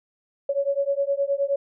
sine beating tone pair, 554 / 563.6 Hz, C#5 / C#5, -1 / +29 cents, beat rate 9.6 Hz, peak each -24 dBFS, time 0.49-1.56 s, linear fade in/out 5 ms, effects none

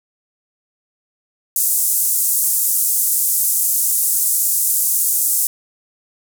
white band-pass noise, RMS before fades -17 dBFS, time 1.56-5.47 s, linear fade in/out 2 ms, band 7600 to 15000 Hz, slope 24 dB/octave, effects none

